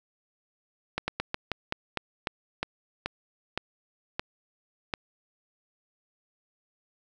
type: slowing click train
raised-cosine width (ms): 0.3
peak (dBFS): -12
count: 13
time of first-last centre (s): 0.98-4.938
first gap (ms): 100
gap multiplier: 1.2
effects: none